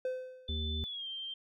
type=tone with exponential decay; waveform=triangle; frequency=512 Hz; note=C5; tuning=38 cents flat; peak=-28 dBFS; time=0.05-0.7 s; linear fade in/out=2 ms; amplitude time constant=140 ms
type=tone with pitch glide; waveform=sine; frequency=3520 to 3154 Hz; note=A7 to G7; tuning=0 to +10 cents; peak=-38 dBFS; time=0.48-1.34 s; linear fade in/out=5 ms; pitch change=-190 cents; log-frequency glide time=0.83-1.07 s
type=harmonic tone; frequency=77.78 Hz; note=D#2; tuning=in tune; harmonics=1 / 3 / 5; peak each=-34 / -44 / -48 dBFS; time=0.49-0.84 s; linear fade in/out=0 ms
effects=none